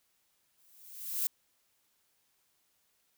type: noise with exponential growth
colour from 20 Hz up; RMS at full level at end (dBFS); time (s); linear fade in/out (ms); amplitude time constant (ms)
violet; -29; 0.58-1.27; 2; 150
effects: white hiss -74 dBFS RMS until 3.17 s